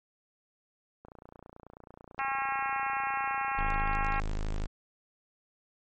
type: click train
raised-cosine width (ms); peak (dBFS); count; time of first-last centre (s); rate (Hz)
1; -34; 80; 1.05-3.755; 29.2
type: harmonic tone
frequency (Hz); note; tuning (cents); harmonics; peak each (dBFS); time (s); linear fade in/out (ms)
271; C#4; -39; 3 / 4 / 5 / 6 / 7 / 8 / 9 / 10; -33 / -35 / -37 / -39 / -40 / -41 / -42 / -43; 2.19-4.2; 0
type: tone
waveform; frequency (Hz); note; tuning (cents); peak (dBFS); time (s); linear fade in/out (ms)
square; 26.21; G#0; +17; -30; 3.57-4.67; 20
effects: MP3 32 kbps